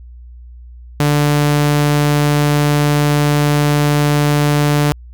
sawtooth tone, 146.83 Hz, D3, in tune, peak -7 dBFS, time 1-4.92 s, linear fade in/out 0 ms, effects added 60 Hz sine -33 dBFS peak until 5.13 s

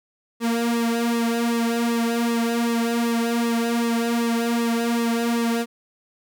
sawtooth tone with flanger, 233.3 Hz, A#3, 2 cents sharp, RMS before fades -22 dBFS, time 0.4-5.66 s, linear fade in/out 50 ms, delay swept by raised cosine 1.3 to 3.4 ms, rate 2.6 Hz, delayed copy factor -0.8, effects none

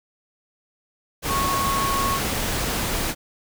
sine tone in noise, 1100 Hz, C#6, 14 cents flat, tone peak -22 dBFS, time 1.27-2.2 s, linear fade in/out 50 ms, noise pink, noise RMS -25 dBFS, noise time 1.22-3.15 s, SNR 0 dB, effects none

